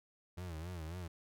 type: tone with vibrato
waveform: 35% pulse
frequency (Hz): 84.5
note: E2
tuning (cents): +43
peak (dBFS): -40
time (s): 0.37-1.08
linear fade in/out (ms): 10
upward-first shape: sine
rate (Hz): 3.7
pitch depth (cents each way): 140
effects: none

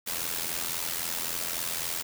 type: noise with amplitude modulation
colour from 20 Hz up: white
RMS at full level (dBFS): -29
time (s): 0.06-2.03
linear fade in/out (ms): 20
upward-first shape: sine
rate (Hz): 83.7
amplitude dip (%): 70
effects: none

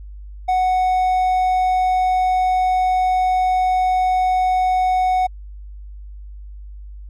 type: tone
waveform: triangle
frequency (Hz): 740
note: F#5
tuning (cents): 0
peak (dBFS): -12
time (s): 0.48-5.27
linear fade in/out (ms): 10
effects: added 50 Hz sine -32 dBFS peak until 7.09 s + MP3 64 kbps

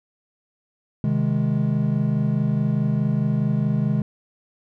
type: chord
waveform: triangle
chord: Ab major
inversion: first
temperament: equal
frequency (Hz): 130.81 / 155.56 / 207.7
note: C3 / Eb3 / Ab3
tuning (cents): 0 / 0 / 0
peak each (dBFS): -21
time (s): 1.04-4.02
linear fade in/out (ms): 2
effects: none

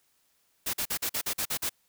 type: noise bursts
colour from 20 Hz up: white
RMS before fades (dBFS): -30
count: 9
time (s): 0.66-1.695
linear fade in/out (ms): 10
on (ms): 75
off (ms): 45
effects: white hiss -70 dBFS RMS until 1.88 s

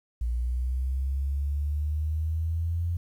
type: linear sweep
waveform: sine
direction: up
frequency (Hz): 58.27 to 86.5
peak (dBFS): -25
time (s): 0.21-2.97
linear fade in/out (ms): 5
effects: 10-bit

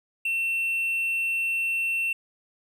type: tone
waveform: triangle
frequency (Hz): 2700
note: E7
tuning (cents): +41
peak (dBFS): -22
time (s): 0.25-2.13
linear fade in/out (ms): 5
effects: none

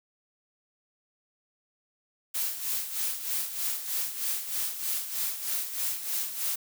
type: noise with tremolo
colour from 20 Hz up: blue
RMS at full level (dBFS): -29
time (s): 2.34-6.56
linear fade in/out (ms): 10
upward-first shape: sine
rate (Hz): 3.2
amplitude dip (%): 65
effects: none

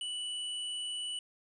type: tone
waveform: square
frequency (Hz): 2961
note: F#7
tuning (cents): +1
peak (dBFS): -36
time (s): 0.01-1.19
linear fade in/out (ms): 2
effects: resampled to 24000 Hz + 11-bit

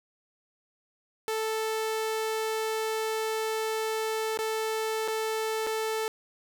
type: tone with dropouts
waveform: sawtooth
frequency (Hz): 440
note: A4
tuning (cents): 0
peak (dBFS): -24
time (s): 1.28-6.08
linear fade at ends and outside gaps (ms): 0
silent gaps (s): 4.374-4.389 / 5.077-5.083 / 5.666-5.67
effects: none

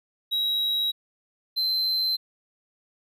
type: tone pair in turn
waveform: triangle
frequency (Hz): 3852 / 4093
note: B7 / C8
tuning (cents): -44 / -39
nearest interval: minor second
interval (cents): 105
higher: second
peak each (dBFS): -21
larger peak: neither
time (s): 0.31-0.92 / 1.56-2.17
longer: neither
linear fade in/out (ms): 20
effects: none

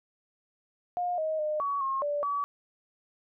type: tone with pitch steps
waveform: sine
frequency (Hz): 712 / 629 / 609 / 1127 / 1076 / 583 / 1141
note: F5 / D#5 / D#5 / C#6 / C6 / D5 / C#6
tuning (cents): +33 / +19 / -37 / +28 / +48 / -13 / +50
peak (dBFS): -27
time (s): 0.97-2.44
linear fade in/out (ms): 0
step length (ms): 210
effects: none

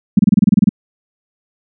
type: tone bursts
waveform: sine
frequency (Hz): 201.9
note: G#3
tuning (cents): -49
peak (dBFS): -4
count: 11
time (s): 0.17-0.692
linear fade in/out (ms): 5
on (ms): 22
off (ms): 28
effects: none

